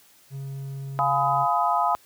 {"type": "tone", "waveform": "triangle", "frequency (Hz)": 136.8, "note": "C#3", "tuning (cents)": -23, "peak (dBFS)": -29, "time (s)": [0.3, 1.47], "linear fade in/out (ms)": 50}
{"type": "chord", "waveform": "sine", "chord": "F half-diminished seventh", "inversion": "none", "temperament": "just", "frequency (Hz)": [698.5, 838.1, 1005.8, 1257.2], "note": ["F5", "Ab5", "Cb6", "Eb6"], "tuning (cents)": [0, 16, 31, 18], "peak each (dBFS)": -25, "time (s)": [0.99, 1.95], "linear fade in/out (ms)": 0}
{"effects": ["white hiss -56 dBFS RMS until 2.05 s", "high-pass 60 Hz 12 dB/octave"]}